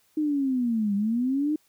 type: linear two-way sweep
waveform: sine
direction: down then up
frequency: 311.1 to 197 to 311.1 Hz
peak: -22 dBFS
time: 0.17-1.56 s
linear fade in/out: 5 ms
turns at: 0.95 s
effects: white hiss -65 dBFS RMS until 1.68 s